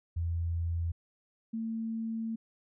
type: tone pair in turn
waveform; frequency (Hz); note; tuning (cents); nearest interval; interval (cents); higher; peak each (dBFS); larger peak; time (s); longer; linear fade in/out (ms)
sine; 84.3 / 225.1; E2 / A3; +39 / +40; octave + perfect fourth; 1701; second; -29 / -32; first; 0.16-0.92 / 1.53-2.36; second; 10
effects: none